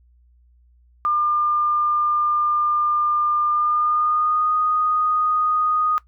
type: tone with pitch glide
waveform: sine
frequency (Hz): 1200 to 1239.5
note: D6 to D#6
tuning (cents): +37 to -7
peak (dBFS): -17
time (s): 1.05-5.98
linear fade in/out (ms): 0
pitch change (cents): +56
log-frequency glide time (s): 3.48-4.54
effects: noise-tail reverb RT60 0.1 s tail -17 dB re dry + added 60 Hz sine -52 dBFS peak until 6.07 s